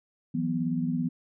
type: chord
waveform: sine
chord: E suspended second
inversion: none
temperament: equal with one note detuned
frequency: 164.81 / 182.87 / 246.9 Hz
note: E3 / F#3 / B3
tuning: 0 / -20 / 0 cents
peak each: -30 / -33 / -28 dBFS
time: 0.34-1.09 s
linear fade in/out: 10 ms
effects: none